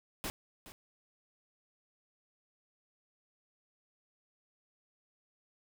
pink noise with echo, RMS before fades -38 dBFS, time 0.24-0.3 s, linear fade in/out 0 ms, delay 420 ms, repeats 1, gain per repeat -14 dB, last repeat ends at 0.72 s, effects none

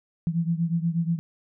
sine beating tone pair, 165.2 / 173.5 Hz, E3 / F3, +4 / -11 cents, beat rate 8.3 Hz, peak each -24 / -27 dBFS, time 0.27-1.19 s, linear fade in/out 0 ms, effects none

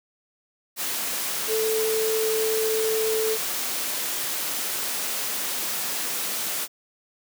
sine tone in noise, 440 Hz, A4, in tune, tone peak -22 dBFS, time 1.47-3.38 s, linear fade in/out 50 ms, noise white, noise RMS -28 dBFS, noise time 0.76-6.68 s, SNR +3 dB, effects high-pass 200 Hz 12 dB/octave

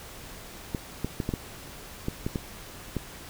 clicks, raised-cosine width 3 ms, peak -15 dBFS, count 9, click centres 0.748 / 1.046 / 1.202 / 1.291 / 1.338 / 2.084 / 2.265 / 2.358 / 2.967 s, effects pink hiss -44 dBFS RMS until 3.29 s

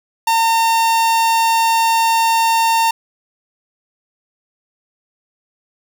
45% pulse tone, 910 Hz, A#5, 42 cents flat, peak -12 dBFS, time 0.27-2.91 s, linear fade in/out 5 ms, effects none

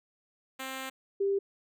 5% pulse / sine tone pair in turn, 264.1 / 395.7 Hz, C4 / G4, +16 / +16 cents, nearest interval perfect fifth, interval 700 cents, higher second, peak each -25 dBFS, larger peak neither, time 0.59-0.9 / 1.2-1.39 s, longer first, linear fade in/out 10 ms, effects none

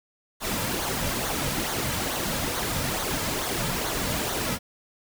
pink noise with flanger, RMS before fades -28 dBFS, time 0.4-4.59 s, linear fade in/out 50 ms, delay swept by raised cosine 0.38 to 2.78 ms, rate 2.3 Hz, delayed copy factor -0.55, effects none

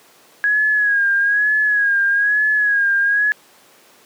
sine tone with vibrato, 1657 Hz, G#6, 4 cents flat, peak -13 dBFS, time 0.44-3.32 s, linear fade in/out 0 ms, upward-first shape sine, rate 1.1 Hz, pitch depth 59 cents each way, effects pink hiss -49 dBFS RMS until 4.05 s + high-pass 300 Hz 12 dB/octave

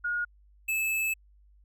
sine / square tone pair in turn, 1437 / 2611 Hz, F6 / E7, +49 / -17 cents, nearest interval minor seventh, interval 1034 cents, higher second, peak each -27 dBFS, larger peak neither, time 0.04-0.25 / 0.68-1.14 s, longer second, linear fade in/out 10 ms, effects added 50 Hz sine -56 dBFS peak until 1.64 s

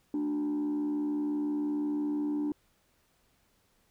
sine tone with frequency modulation, 295.7 Hz, D4, 12 cents sharp, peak -26 dBFS, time 0.14-2.52 s, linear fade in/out 2 ms, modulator 73.7 Hz, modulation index 0.4, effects tanh soft clip ceiling -27 dBFS + pink hiss -70 dBFS RMS until 3.9 s

